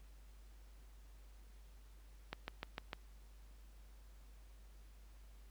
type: click train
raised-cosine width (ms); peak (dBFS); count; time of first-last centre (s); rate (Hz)
0.3; -25; 5; 2.33-2.932; 6.65
effects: added 50 Hz sine -56 dBFS peak until 5.5 s + pink hiss -70 dBFS RMS until 5.5 s